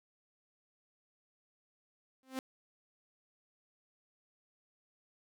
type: tone with exponential growth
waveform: sawtooth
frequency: 262.1 Hz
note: C4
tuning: 3 cents sharp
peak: -29 dBFS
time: 2.23-2.39 s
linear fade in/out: 1 ms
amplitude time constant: 34 ms
effects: none